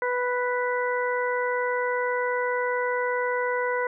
harmonic tone, 493.9 Hz, B4, in tune, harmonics 1 / 2 / 3 / 4, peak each -26 / -29 / -31 / -32 dBFS, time 0.02-3.87 s, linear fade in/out 2 ms, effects none

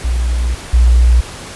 sine tone pair in turn, 60 / 60 Hz, B1 / B1, -49 / -49 cents, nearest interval unison, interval 0 cents, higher neither, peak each -12 / -5 dBFS, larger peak second, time 0.04-0.55 / 0.73-1.21 s, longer first, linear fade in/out 10 ms, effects pink hiss -30 dBFS RMS until 1.55 s + resampled to 24000 Hz

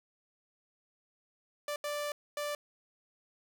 sawtooth tone bursts at uneven times, 587.3 Hz, D5, in tune, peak -30 dBFS, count 3, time 1.68-1.76 / 1.84-2.12 / 2.37-2.55 s, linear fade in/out 2 ms, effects none

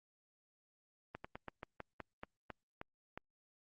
slowing click train, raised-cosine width 0.5 ms, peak -29 dBFS, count 11, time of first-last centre 1.15-3.176 s, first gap 95 ms, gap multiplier 1.16, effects Opus 32 kbps

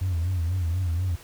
sine tone with vibrato, 87.8 Hz, F2, 10 cents sharp, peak -21 dBFS, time 0.01-1.16 s, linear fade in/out 10 ms, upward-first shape sine, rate 4.1 Hz, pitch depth 120 cents each way, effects tanh soft clip ceiling -20 dBFS + pink hiss -48 dBFS RMS until 1.23 s

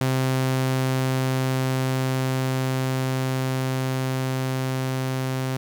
sawtooth tone with level ramp, 130.81 Hz, C3, in tune, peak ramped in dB -16 to -20 dBFS, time 0.01-5.57 s, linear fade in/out 2 ms, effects 9-bit

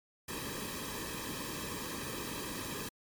pink noise with comb filter, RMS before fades -40 dBFS, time 0.28-2.89 s, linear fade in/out 5 ms, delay 1.4 ms, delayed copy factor -0.8, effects MP3 96 kbps

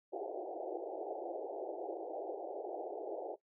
pink band-pass noise, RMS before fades -42 dBFS, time 0.12-3.36 s, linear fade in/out 20 ms, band 330 to 810 Hz, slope 96 dB/octave, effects noise-tail reverb RT60 0.1 s tail -17 dB re dry

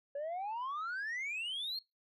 sine exponential sweep, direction up, 554.4 to 4337 Hz, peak -34 dBFS, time 0.15-1.79 s, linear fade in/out 5 ms, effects noise-tail reverb RT60 0.2 s tail -23 dB re dry + tanh soft clip ceiling -35 dBFS

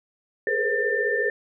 sine tone cluster, 411.8 / 426.8 / 477 / 525 / 1789 Hz, G#4 / G#4 / A#4 / C5 / A6, -15 / +47 / +40 / +6 / +28 cents, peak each -30 / -29 / -28 / -30 / -24 dBFS, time 0.47-1.3 s, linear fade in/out 2 ms, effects none

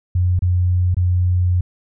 sine tone with dropouts, 89.8 Hz, F2, 49 cents sharp, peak -13 dBFS, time 0.15-1.61 s, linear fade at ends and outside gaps 5 ms, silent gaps 0.392-0.421 / 0.945-0.967 s, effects none

